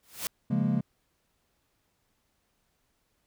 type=noise with exponential growth; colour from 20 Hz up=white; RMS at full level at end=-29 dBFS; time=0.03-0.27 s; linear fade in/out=1 ms; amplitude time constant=52 ms
type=chord; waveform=triangle; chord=Bb minor seventh; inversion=first; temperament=equal; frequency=138.59 / 174.61 / 207.7 / 233.1 Hz; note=Db3 / F3 / Ab3 / Bb3; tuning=0 / 0 / 0 / 0 cents; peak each=-28 / -29 / -26 / -28 dBFS; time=0.5-0.81 s; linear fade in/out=10 ms
effects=pink hiss -74 dBFS RMS until 3.26 s